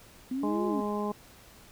sine exponential two-way sweep, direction up then down, 250 to 368.6 to 250 Hz, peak -29 dBFS, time 0.31-0.81 s, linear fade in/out 5 ms, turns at 0.66 s
harmonic tone, 207.7 Hz, G#3, in tune, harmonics 1 / 2 / 3 / 4 / 5, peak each -32 / -34 / -39 / -38 / -37 dBFS, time 0.43-1.12 s, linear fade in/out 5 ms
effects pink hiss -54 dBFS RMS until 1.71 s

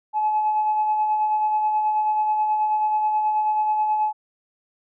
sine tone with tremolo, 855 Hz, A5, 50 cents flat, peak -16 dBFS, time 0.13-4.13 s, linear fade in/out 50 ms, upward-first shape sine, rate 9.3 Hz, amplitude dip 35%, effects tanh soft clip ceiling -13 dBFS

